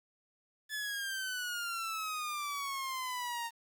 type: exponential sweep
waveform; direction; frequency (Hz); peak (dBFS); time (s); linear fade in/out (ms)
sawtooth; down; 1737 to 920; -32; 0.69-3.51; 50
effects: 10-bit